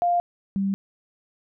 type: tone pair in turn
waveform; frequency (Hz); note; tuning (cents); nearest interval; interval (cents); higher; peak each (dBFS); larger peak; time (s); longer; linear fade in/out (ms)
sine; 700 / 195.81; F5 / G3; +4 / -2; octave + minor seventh; 2206; first; -18 / -21; first; 0.02-0.2 / 0.56-0.74; neither; 0
effects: none